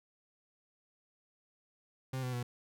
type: tone with pitch steps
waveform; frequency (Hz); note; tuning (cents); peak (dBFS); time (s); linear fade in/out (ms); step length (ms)
40% pulse; 130.81 / 126.35 / 122.05; C3 / B2 / B2; 0 / +40 / -20; -34; 2.13-2.43; 5; 100
effects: none